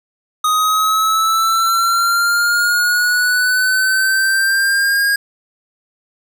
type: linear sweep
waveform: square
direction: up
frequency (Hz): 1244.5 to 1633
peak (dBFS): -13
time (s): 0.44-5.16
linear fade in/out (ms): 5
effects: none